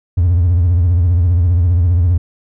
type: tone with vibrato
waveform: triangle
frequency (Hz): 87.31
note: F2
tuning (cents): 0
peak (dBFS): -6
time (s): 0.17-2.18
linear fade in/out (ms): 10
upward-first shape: sine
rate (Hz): 15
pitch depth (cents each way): 120
effects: tanh soft clip ceiling -4 dBFS